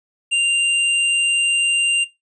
sine tone with hard clipping, 2786 Hz, F7, 5 cents flat, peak -15 dBFS, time 0.31-2.05 s, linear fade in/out 20 ms, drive 17 dB, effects noise-tail reverb RT60 0.2 s tail -19 dB re dry + resampled to 22050 Hz

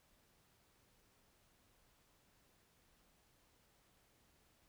silence, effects pink hiss -73 dBFS RMS until 4.68 s

